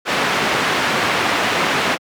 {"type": "low-pass noise", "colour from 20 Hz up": "white", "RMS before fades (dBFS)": -18, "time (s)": [0.05, 1.98], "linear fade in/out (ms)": 50, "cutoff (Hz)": 2200, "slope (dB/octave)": 12, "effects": ["high-pass 150 Hz 12 dB/octave"]}